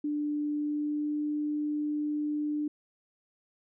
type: tone with pitch glide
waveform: sine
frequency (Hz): 295.9 to 298.1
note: D4 to D4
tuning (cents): +13 to +26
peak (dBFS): -28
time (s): 0.04-2.68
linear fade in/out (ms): 5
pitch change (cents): +13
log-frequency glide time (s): 0.51-1.22
effects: none